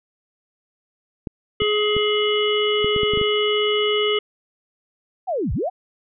clicks, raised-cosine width 3 ms, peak -14 dBFS, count 9, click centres 1.272 / 1.619 / 1.966 / 2.845 / 2.963 / 3.033 / 3.136 / 3.174 / 3.214 s
harmonic tone, 421 Hz, G#4, 24 cents sharp, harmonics 1 / 3 / 5 / 7 / 8, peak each -19 / -28 / -27 / -23 / -33 dBFS, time 1.6-4.19 s, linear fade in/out 5 ms
sine linear two-way sweep, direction down then up, 797 to 41.2 to 797 Hz, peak -20 dBFS, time 5.27-5.7 s, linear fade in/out 20 ms, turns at 5.53 s
effects none

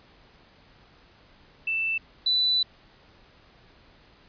sine tone pair in turn, 2657 / 3981 Hz, E7 / B7, +13 / +13 cents, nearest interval perfect fifth, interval 700 cents, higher second, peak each -24 / -20 dBFS, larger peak second, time 1.67-1.98 / 2.26-2.63 s, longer second, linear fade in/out 5 ms, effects pink hiss -56 dBFS RMS until 4.28 s + resampled to 11025 Hz

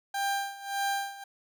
30% pulse tone with tremolo, 794 Hz, G5, 22 cents sharp, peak -24 dBFS, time 0.14-1.24 s, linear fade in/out 5 ms, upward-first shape sine, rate 1.7 Hz, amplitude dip 85%, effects none

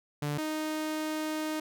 sawtooth tone pair in turn, 146.83 / 310.2 Hz, D3 / D#4, 0 / -5 cents, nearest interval octave + minor second, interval 1295 cents, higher second, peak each -26 / -27 dBFS, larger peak first, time 0.22-0.38 / 0.38-1.6 s, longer second, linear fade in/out 5 ms, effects none

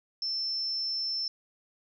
sine tone, 5330 Hz, E8, 18 cents sharp, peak -29 dBFS, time 0.22-1.28 s, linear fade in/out 2 ms, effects none

